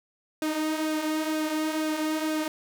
sawtooth tone with flanger, 311.1 Hz, D#4, in tune, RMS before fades -28 dBFS, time 0.42-2.48 s, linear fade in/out 2 ms, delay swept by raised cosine 0.95 to 5.25 ms, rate 2.1 Hz, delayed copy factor -0.5, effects none

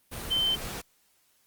sine tone in noise, 3091 Hz, G7, 25 cents flat, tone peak -23 dBFS, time 0.3-0.56 s, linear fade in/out 20 ms, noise pink, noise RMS -37 dBFS, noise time 0.11-0.82 s, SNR +11 dB, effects white hiss -67 dBFS RMS until 1.46 s + Opus 32 kbps

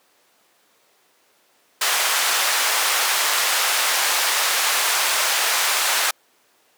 pink band-pass noise, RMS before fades -20 dBFS, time 1.81-6.11 s, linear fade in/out 5 ms, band 940 to 14000 Hz, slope 12 dB/octave, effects pink hiss -59 dBFS RMS until 6.77 s + high-pass 400 Hz 12 dB/octave

